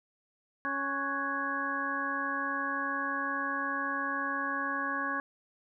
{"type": "harmonic tone with a mistuned harmonic", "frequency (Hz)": 277.2, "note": "C#4", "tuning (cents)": 0, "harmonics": [1, 2, 3, 4, 5, 6], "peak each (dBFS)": [-39, -43, -44, -34, -40, -34], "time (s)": [0.65, 5.2], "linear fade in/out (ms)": 0, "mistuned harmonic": 5, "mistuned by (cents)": 120, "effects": []}